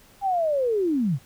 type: linear sweep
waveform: sine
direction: down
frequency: 810 to 115.2 Hz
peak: -20 dBFS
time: 0.21-1.19 s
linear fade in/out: 50 ms
effects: pink hiss -54 dBFS RMS until 1.25 s